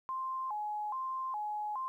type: tone with vibrato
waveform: sine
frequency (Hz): 939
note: A#5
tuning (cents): +12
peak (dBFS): -34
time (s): 0.09-1.88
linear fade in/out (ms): 0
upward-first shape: square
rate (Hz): 1.2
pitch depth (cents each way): 190
effects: 12-bit